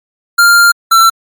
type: tone pair in turn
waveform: square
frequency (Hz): 1396.9 / 1345.2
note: F6 / E6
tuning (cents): 0 / +35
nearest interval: minor second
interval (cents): 65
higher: first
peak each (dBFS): -4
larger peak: neither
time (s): 0.38-0.72 / 0.91-1.1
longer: first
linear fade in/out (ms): 10
effects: MP3 96 kbps